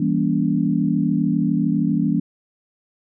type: chord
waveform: sine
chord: E diminished seventh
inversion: none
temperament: just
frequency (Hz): 164.81 / 197.78 / 237.3 / 284.8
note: E3 / G3 / Bb3 / Db4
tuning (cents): 0 / +16 / +31 / +47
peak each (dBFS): -22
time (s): 0-2.2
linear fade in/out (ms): 5
effects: none